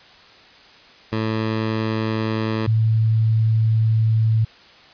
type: tone pair in turn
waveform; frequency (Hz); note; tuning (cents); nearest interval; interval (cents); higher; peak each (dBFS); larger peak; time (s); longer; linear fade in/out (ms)
15% pulse / sine; 110.3 / 111.07; A2 / A2; +5 / +17; unison; 12; second; -14 / -14; neither; 1.12-2.67 / 2.67-4.45; second; 10
effects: white hiss -47 dBFS RMS until 4.93 s + resampled to 11025 Hz